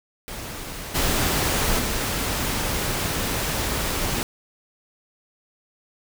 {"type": "noise with level steps", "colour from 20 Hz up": "pink", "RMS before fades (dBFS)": [-34, -22, -25], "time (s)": [0.28, 4.23], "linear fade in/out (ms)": 0, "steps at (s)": [0.94, 1.78], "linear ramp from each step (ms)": 20, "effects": []}